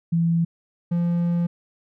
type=tone pair in turn; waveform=sine / triangle; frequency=167.4 / 172.21 Hz; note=E3 / F3; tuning=+27 / -24 cents; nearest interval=unison; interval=49 cents; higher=second; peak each=-17 dBFS; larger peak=neither; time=0.12-0.45 / 0.91-1.47 s; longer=second; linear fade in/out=10 ms; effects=none